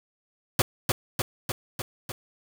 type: noise with echo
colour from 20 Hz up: pink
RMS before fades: -20 dBFS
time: 0.59-0.62 s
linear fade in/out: 2 ms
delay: 300 ms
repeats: 5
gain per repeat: -3 dB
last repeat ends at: 2.12 s
effects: none